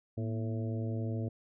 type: harmonic tone with a mistuned harmonic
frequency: 110.8 Hz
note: A2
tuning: 13 cents sharp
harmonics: 1 / 2 / 3 / 4 / 5 / 6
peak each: -33 / -39 / -43 / -45 / -47 / -49 dBFS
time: 0.17-1.29 s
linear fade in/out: 10 ms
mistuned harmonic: 2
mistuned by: +96 cents
effects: none